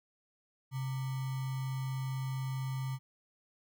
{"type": "tone with sample-and-hold", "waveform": "sine", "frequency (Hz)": 132.2, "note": "C3", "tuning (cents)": 18, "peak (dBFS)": -33, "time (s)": [0.71, 2.99], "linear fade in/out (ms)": 50, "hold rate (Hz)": 1050, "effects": []}